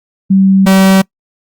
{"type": "tone pair in turn", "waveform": ["sine", "45% pulse"], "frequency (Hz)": [192.7, 191.59], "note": ["G3", "G3"], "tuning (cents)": [-29, -39], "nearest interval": "unison", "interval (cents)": 10, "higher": "first", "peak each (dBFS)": -4, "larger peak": "neither", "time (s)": [[0.3, 0.66], [0.66, 1.02]], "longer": "neither", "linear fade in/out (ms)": 10, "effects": ["noise-tail reverb RT60 0.1 s tail -25 dB re dry", "Opus 32 kbps"]}